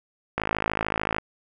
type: click train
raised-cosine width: 0.5 ms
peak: -9 dBFS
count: 44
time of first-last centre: 0.38-1.184 s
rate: 53.5 Hz
effects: none